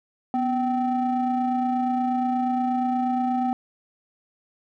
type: ring-modulated tone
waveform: triangle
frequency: 261.6 Hz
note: C4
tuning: in tune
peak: -16 dBFS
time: 0.34-3.53 s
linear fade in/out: 0 ms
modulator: 509 Hz
effects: none